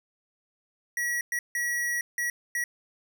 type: tone bursts at uneven times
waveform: square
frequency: 1922 Hz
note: B6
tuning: 48 cents flat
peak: -27 dBFS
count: 5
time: 0.97-1.21 / 1.32-1.39 / 1.55-2.01 / 2.18-2.3 / 2.55-2.64 s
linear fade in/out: 2 ms
effects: none